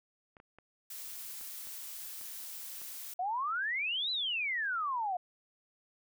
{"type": "clicks", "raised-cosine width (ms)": 0.5, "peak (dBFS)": -39, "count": 7, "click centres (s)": [0.368, 0.401, 0.586, 1.412, 1.672, 2.213, 2.817]}
{"type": "noise", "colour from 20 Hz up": "blue", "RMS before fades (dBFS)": -44, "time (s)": [0.9, 3.14], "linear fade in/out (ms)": 5}
{"type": "exponential two-way sweep", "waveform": "sine", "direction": "up then down", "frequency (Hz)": [698.5, 4081, 698.5], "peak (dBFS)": -31, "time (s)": [3.19, 5.17], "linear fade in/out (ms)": 5, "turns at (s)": 4.11}
{"effects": []}